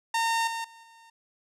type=tone with level steps; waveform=sawtooth; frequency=914 Hz; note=A#5; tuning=34 cents flat; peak=-20 / -27 / -45 / -48 dBFS; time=0.14-1.1 s; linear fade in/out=5 ms; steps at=0.47 / 0.64 / 0.83 s; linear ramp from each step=5 ms; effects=low-pass 10000 Hz 12 dB/octave